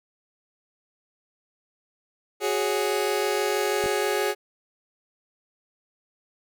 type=chord; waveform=sawtooth; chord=F# suspended second; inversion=none; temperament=just; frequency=370 / 416.2 / 555 Hz; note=F#4 / G#4 / C#5; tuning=0 / +4 / +2 cents; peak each=-24 / -21 / -26 dBFS; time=2.4-4.35 s; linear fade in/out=50 ms
type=clicks; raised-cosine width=2 ms; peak=-21 dBFS; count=2; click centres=3.84 / 3.86 s
effects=none